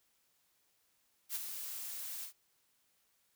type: noise with ADSR envelope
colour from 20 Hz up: blue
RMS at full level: -36 dBFS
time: 1.29-2.33 s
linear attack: 65 ms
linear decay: 25 ms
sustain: -7 dB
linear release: 100 ms
effects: white hiss -75 dBFS RMS until 3.35 s